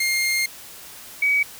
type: tone pair in turn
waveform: sawtooth / sine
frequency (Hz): 2123 / 2269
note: C7 / C#7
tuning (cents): +25 / +40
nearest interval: minor second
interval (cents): 115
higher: second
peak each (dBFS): -16 / -16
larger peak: neither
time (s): 0-0.46 / 1.22-1.43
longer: first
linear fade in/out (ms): 5
effects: white hiss -41 dBFS RMS until 1.59 s